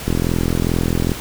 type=click train; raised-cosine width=3 ms; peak=-5 dBFS; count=45; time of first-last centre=0.08-1.118 s; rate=42.4 Hz; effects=pink hiss -30 dBFS RMS until 1.2 s